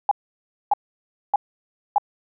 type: tone bursts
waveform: sine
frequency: 819 Hz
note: G#5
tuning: 24 cents flat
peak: -13 dBFS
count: 4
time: 0.09-1.982 s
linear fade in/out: 2 ms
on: 23 ms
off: 600 ms
effects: none